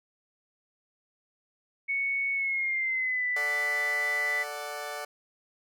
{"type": "tone with pitch glide", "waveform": "sine", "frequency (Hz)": [2217, 1986.6], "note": ["C#7", "B6"], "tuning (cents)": [0, 10], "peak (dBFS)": -26, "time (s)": [1.88, 4.44], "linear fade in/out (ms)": 20, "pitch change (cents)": -190, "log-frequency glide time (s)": [2.33, 3.26]}
{"type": "chord", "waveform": "20% pulse", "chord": "D major", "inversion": "second", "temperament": "equal", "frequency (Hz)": [440, 587.3, 740], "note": ["A4", "D5", "F#5"], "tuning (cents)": [0, 0, 0], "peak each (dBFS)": [-37, -33, -34], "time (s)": [3.36, 5.05], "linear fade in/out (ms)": 5}
{"effects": []}